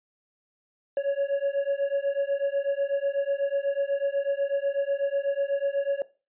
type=beating tone pair; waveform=triangle; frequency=554.4 / 562.5 Hz; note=C#5 / C#5; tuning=0 / +25 cents; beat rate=8.1 Hz; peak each=-25 / -25 dBFS; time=0.97-6.02 s; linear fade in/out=2 ms; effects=noise-tail reverb RT60 0.3 s tail -18 dB re dry + resampled to 8000 Hz